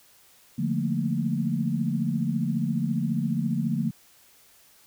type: chord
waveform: sine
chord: Bb major seventh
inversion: first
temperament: just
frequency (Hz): 145.68 / 174.81 / 218.5 / 233.1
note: D3 / F3 / A3 / Bb3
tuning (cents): -14 / +2 / -12 / 0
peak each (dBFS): -29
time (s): 0.58-3.91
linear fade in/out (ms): 10
effects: white hiss -57 dBFS RMS until 4.86 s